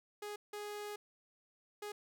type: tone bursts at uneven times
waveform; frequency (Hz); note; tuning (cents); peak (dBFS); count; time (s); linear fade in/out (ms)
sawtooth; 415.3; G#4; 0; -38; 3; 0.22-0.36 / 0.53-0.96 / 1.82-1.92; 5
effects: none